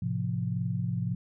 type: chord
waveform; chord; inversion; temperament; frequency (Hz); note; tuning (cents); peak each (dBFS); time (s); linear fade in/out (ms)
sine; F major; first; just; 109.13 / 130.96 / 174.61; A2 / C3 / F3; -14 / +2 / 0; -32; 0.02-1.15; 5
effects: none